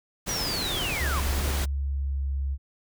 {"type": "noise", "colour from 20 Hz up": "pink", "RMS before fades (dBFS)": -31, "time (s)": [0.26, 1.66], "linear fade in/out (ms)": 20}
{"type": "linear sweep", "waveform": "sine", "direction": "down", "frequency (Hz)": [5900, 967], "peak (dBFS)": -29, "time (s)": [0.29, 1.2], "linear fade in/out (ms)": 0}
{"type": "tone with pitch glide", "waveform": "sine", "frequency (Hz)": [69.6, 68.44], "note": ["C#2", "C#2"], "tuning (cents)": [8, -22], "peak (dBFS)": -25, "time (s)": [0.98, 2.58], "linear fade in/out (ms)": 50, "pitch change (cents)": -30, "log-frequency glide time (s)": [1.63, 2.25]}
{"effects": []}